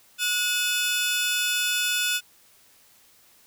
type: tone cluster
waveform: sawtooth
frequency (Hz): 1459 / 2556 / 3505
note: F#6 / D#7 / A7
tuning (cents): -25 / +46 / -7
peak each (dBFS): -24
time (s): 0.18-2.21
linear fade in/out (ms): 50
effects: white hiss -57 dBFS RMS until 3.46 s